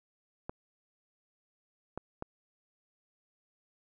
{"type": "clicks", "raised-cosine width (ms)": 1, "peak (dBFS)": -23, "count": 3, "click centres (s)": [0.495, 1.976, 2.224], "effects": []}